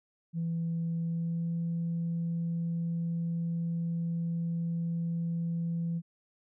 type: tone with pitch glide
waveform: sine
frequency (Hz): 166.4 to 168.04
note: E3 to E3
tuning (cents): +17 to +34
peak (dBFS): -28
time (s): 0.33-6.02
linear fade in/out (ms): 50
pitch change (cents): +17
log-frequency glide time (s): 1.02-1.52
effects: tanh soft clip ceiling -26 dBFS